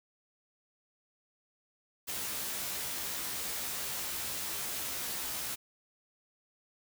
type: noise with comb filter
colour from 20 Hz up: white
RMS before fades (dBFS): -37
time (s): 2.07-5.56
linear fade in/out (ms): 20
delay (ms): 15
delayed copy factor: +0.75
effects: none